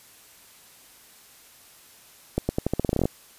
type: accelerating click train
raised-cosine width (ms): 2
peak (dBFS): -9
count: 14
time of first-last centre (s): 2.38-3.055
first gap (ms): 110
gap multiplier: 0.86
effects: white hiss -52 dBFS RMS until 3.38 s + resampled to 32000 Hz